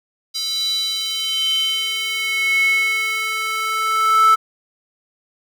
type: tone with high-pass filter sweep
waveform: square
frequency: 439 Hz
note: A4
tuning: 4 cents flat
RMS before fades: -19 dBFS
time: 0.34-4.36 s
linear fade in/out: 20 ms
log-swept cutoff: 4400 to 1300 Hz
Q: 8.1
effects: none